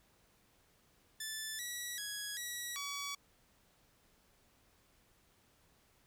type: tone with pitch steps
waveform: 10% pulse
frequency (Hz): 1753 / 1937 / 1667 / 1929 / 1135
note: A6 / B6 / G#6 / B6 / C#6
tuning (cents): -7 / -34 / +6 / -41 / +41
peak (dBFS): -31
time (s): 1.2-3.15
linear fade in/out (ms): 5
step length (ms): 390
effects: pink hiss -70 dBFS RMS until 6.06 s